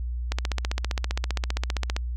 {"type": "click train", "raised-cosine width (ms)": 0.2, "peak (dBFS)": -10, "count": 26, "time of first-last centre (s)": [0.32, 1.965], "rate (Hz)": 15.2, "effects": ["added 60 Hz sine -27 dBFS peak until 2.16 s"]}